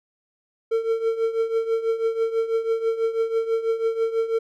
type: tone with tremolo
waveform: triangle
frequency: 452.5 Hz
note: A4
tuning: 48 cents sharp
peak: -15 dBFS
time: 0.71-4.39 s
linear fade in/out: 10 ms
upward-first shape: triangle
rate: 6.1 Hz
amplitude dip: 80%
effects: none